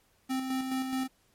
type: tone with tremolo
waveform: square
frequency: 261.6 Hz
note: C4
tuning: in tune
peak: -29 dBFS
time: 0.29-1.08 s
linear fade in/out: 20 ms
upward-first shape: square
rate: 4.7 Hz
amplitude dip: 40%
effects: pink hiss -68 dBFS RMS until 1.34 s + MP3 64 kbps